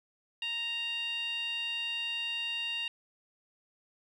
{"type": "tone with band-pass filter", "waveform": "15% pulse", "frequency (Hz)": 930, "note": "A#5", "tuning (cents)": -4, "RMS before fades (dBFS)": -35, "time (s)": [0.42, 2.88], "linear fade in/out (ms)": 2, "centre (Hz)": 3100, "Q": 9.5, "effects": []}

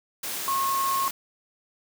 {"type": "high-pass noise", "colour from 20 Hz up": "white", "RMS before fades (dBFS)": -32, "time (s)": [0.23, 1.11], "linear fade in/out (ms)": 5, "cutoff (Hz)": 130, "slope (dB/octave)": 12}
{"type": "tone", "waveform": "sine", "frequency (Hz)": 1085, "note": "C#6", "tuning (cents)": -37, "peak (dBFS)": -23, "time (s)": [0.48, 1.08], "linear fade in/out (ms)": 0}
{"effects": []}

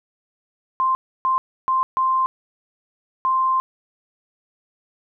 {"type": "tone bursts at uneven times", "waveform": "sine", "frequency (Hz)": 1046.5, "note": "C6", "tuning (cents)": 0, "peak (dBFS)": -16, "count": 5, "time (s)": [[0.8, 0.95], [1.25, 1.38], [1.68, 1.83], [1.97, 2.26], [3.25, 3.6]], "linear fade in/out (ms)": 0, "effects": []}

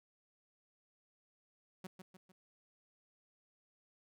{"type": "tone with echo", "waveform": "sawtooth", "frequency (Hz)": 185.7, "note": "F#3", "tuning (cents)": 7, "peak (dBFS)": -40, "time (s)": [1.84, 1.87], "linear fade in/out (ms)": 5, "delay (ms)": 150, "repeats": 3, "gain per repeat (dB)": -6, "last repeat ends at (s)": 2.32, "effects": []}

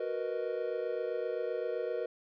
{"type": "chord", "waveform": "triangle", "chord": "B major seventh", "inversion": "second", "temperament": "equal", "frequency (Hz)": [370, 466.2, 493.9, 622.3], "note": ["F#4", "A#4", "B4", "D#5"], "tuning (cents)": [0, 0, 0, 0], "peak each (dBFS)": [-38, -34, -35, -38], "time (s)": [0, 2.06], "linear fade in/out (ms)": 5, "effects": ["resampled to 11025 Hz"]}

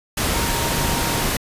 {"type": "tone in noise", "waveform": "sine", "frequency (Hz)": 932.3, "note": "A#5", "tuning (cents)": 0, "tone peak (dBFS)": -29, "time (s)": [0.34, 1.25], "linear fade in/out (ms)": 5, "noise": "pink", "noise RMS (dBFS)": -21, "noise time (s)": [0.17, 1.37], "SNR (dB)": -11, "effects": ["resampled to 32000 Hz"]}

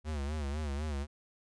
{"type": "tone with vibrato", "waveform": "square", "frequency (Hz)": 73.42, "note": "D2", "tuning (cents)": 0, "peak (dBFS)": -34, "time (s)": [0.04, 1.07], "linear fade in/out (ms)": 50, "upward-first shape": "sine", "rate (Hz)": 4, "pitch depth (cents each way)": 110, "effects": ["resampled to 22050 Hz"]}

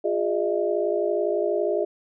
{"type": "tone cluster", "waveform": "sine", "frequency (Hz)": [353.2, 410.9, 607, 659], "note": ["F4", "G#4", "D#5", "E5"], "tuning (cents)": [20, -18, -43, -1], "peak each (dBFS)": [-27, -25, -26, -30], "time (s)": [0.04, 1.85], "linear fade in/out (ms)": 10, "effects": []}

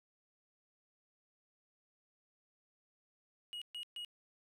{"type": "tone bursts", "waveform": "triangle", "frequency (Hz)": 2893, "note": "F#7", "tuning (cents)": -40, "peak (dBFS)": -40, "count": 3, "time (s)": [3.53, 4.048], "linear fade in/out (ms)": 0, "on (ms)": 86, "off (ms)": 130, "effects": []}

